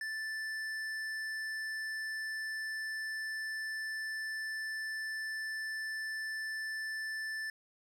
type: tone with tanh clipping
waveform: triangle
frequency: 1760 Hz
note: A6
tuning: in tune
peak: -38 dBFS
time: 0.01-7.5 s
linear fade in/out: 2 ms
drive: 16 dB
effects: none